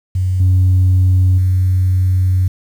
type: tone with level steps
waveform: sine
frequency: 92.5 Hz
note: F#2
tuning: in tune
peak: -12 / -6 / -9 dBFS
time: 0.15-2.48 s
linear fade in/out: 5 ms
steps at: 0.4 / 1.38 s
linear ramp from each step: 2 ms
effects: tanh soft clip ceiling -6 dBFS + 7-bit